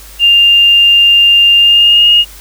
sine tone with pitch glide, 2800 to 2854 Hz, F7 to F7, +4 to +37 cents, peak -3 dBFS, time 0.19-2.25 s, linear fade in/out 50 ms, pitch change +33 cents, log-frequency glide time 1.58-2.09 s, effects added 50 Hz sine -34 dBFS peak until 2.4 s + white hiss -35 dBFS RMS until 2.4 s

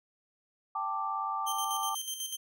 sine chord, G suspended second, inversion none, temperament just, 784 / 882 / 1176 Hz, G5 / A5 / D6, 0 / +4 / +2 cents, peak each -37 / -36 / -33 dBFS, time 0.75-1.95 s, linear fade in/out 5 ms
15% pulse tone with tremolo, 3136 Hz, G7, in tune, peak -26 dBFS, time 1.46-2.37 s, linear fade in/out 20 ms, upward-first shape square, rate 8.1 Hz, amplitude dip 55%
effects none

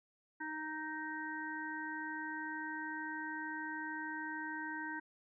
harmonic tone, 311.1 Hz, D#4, in tune, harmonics 1 / 3 / 5 / 6, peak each -45 / -45 / -43 / -47 dBFS, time 0.4-5 s, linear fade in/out 10 ms, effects none

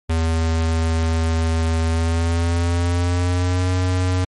square tone with pitch glide, 81.5 to 91.48 Hz, E2 to F#2, -19 to -19 cents, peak -17 dBFS, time 0.09-4.25 s, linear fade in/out 10 ms, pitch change +200 cents, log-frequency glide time 1.87-3.7 s, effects MP3 48 kbps

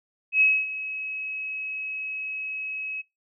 sine tone with ADSR envelope, 2562 Hz, E7, 50 cents flat, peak -15 dBFS, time 0.32-3.02 s, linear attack 89 ms, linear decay 250 ms, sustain -15 dB, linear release 17 ms, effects noise-tail reverb RT60 0.2 s tail -23 dB re dry

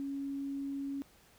sine tone, 277.2 Hz, C#4, in tune, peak -35 dBFS, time 0-1.02 s, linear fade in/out 0 ms, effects pink hiss -63 dBFS RMS until 1.38 s

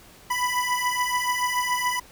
25% pulse beating tone pair, 987 / 994 Hz, B5 / B5, -1 / +11 cents, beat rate 7 Hz, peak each -22 dBFS, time 0.3-2 s, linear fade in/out 10 ms, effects pink hiss -50 dBFS RMS until 2.11 s

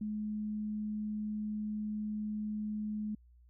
sine tone, 212.1 Hz, G#3, 37 cents sharp, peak -34 dBFS, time 0.01-3.15 s, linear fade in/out 5 ms, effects added 60 Hz sine -58 dBFS peak until 3.49 s

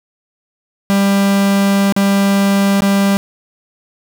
45% pulse tone with dropouts, 198 Hz, G3, 18 cents sharp, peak -10 dBFS, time 0.9-3.17 s, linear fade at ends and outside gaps 0 ms, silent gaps 1.924-1.964 / 2.806-2.821 s, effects none

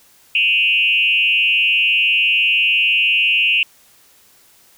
sine tone with frequency modulation, 2700 Hz, E7, 41 cents sharp, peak -12 dBFS, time 0.35-3.63 s, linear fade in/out 2 ms, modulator 194 Hz, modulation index 1.1, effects white hiss -51 dBFS RMS until 4.77 s

